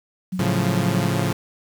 sine tone with tremolo, 185 Hz, F#3, in tune, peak -22 dBFS, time 0.32-1.07 s, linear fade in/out 10 ms, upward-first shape sine, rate 11 Hz, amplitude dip 40%
sawtooth chord, A augmented, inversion none, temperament equal, 110 / 138.59 / 174.61 Hz, A2 / C#3 / E#3, 0 / 0 / 0 cents, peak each -20 dBFS, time 0.39-1.33 s, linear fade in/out 5 ms
effects 8-bit

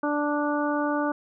harmonic tone, 293.7 Hz, D4, in tune, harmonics 1 / 2 / 3 / 4 / 5, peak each -26 / -29 / -31 / -32 / -33 dBFS, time 0.03-1.12 s, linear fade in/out 5 ms, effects none

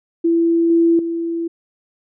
sine tone with level steps, 334.6 Hz, E4, 26 cents sharp, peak -12 / -10 / -19 dBFS, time 0.24-1.48 s, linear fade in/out 10 ms, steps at 0.7 / 0.99 s, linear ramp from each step 2 ms, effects none

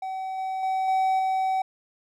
triangle tone with level steps, 760 Hz, F#5, 46 cents sharp, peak -27 / -25 / -21 / -18 / -20 dBFS, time 0.02-1.62 s, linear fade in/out 5 ms, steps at 0.38 / 0.63 / 0.88 / 1.19 s, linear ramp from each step 2 ms, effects none

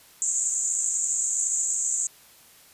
white band-pass noise, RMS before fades -26 dBFS, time 0.22-2.07 s, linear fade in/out 0 ms, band 6800 to 7800 Hz, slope 96 dB/octave, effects white hiss -53 dBFS RMS until 2.73 s + resampled to 32000 Hz

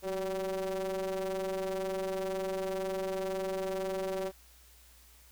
square ring-modulated tone, 97 Hz, G2, 18 cents flat, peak -30 dBFS, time 0.02-4.32 s, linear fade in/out 50 ms, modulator 474 Hz, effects added 60 Hz sine -59 dBFS peak until 5.31 s + white hiss -60 dBFS RMS until 5.31 s

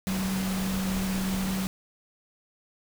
sine tone in noise, 190 Hz, F#3, 46 cents sharp, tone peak -27 dBFS, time 0.07-1.67 s, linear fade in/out 0 ms, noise pink, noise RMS -34 dBFS, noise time 0.07-1.67 s, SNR +4 dB, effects none

